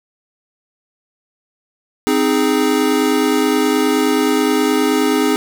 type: chord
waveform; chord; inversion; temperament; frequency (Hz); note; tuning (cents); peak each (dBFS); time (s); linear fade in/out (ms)
square; Ab major; first; equal; 261.6 / 311.1 / 415.3; C4 / Eb4 / Ab4; 0 / 0 / 0; -18; 2.07-5.36; 0
effects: none